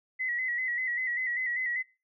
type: tone with vibrato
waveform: sine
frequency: 1975.5 Hz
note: B6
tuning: in tune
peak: -28 dBFS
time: 0.19-1.83 s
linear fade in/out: 20 ms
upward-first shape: square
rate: 5.1 Hz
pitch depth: 50 cents each way
effects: noise-tail reverb RT60 0.3 s tail -21 dB re dry